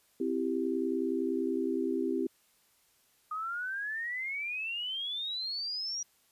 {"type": "chord", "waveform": "sine", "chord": "C major", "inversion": "none", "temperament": "equal with one note detuned", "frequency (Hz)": [261.6, 332.3, 392], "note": ["C4", "E4", "G4"], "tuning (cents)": [0, 14, 0], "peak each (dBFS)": -33, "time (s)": [0.2, 2.27], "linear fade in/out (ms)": 5}
{"type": "exponential sweep", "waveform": "sine", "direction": "up", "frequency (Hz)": [1233, 5800], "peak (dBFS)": -33, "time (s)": [3.31, 6.03], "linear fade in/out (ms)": 5}
{"effects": ["white hiss -68 dBFS RMS until 6.31 s", "resampled to 32000 Hz"]}